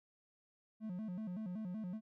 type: tone with vibrato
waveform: triangle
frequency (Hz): 198.1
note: G3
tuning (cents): +18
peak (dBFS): -38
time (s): 0.8-2.01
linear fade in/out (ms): 50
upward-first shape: square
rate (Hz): 5.3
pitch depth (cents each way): 170
effects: none